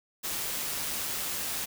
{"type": "noise with amplitude modulation", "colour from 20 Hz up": "white", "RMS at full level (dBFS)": -32, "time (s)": [0.23, 1.66], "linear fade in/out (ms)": 20, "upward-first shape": "sine", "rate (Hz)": 153, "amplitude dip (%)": 25, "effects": []}